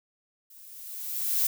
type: noise with level ramp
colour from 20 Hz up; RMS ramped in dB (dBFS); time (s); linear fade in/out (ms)
violet; -52 to -23; 0.5-1.47; 5
effects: none